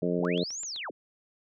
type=harmonic tone; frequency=88 Hz; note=F2; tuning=14 cents sharp; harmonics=2 / 3 / 4 / 5 / 6 / 7; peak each=-30 / -33 / -33 / -31 / -36 / -35 dBFS; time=0.02-0.44 s; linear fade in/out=5 ms
type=linear two-way sweep; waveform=sine; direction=up then down; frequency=34.72 to 7459 to 122.9 Hz; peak=-34 dBFS; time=0.19-0.91 s; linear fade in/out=10 ms; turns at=0.62 s
type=click train; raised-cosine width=0.2 ms; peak=-30 dBFS; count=5; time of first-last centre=0.25-0.762 s; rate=7.82 Hz
effects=none